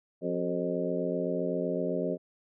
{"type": "harmonic tone with a mistuned harmonic", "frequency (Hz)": 87.8, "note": "F2", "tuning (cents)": 10, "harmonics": [2, 3, 4, 5, 6, 7], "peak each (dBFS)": [-35, -35, -35, -35, -35, -35], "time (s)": [0.21, 2.18], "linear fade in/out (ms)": 50, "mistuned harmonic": 4, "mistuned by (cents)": 69, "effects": []}